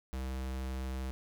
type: tone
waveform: square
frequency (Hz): 65.2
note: C2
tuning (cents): -5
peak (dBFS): -36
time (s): 0.13-1.11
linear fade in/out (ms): 0
effects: none